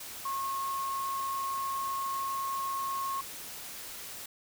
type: tone in noise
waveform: sine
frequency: 1087 Hz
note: C#6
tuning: 34 cents flat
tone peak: -31 dBFS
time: 0.25-3.21 s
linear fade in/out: 5 ms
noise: white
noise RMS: -43 dBFS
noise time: 0-4.26 s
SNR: +9 dB
effects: none